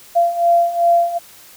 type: beating tone pair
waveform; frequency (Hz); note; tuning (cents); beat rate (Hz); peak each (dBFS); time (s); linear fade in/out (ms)
sine; 685 / 687.6; F5 / F5; -34 / -27; 2.6; -17 / -13; 0.15-1.19; 20
effects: white hiss -43 dBFS RMS until 1.56 s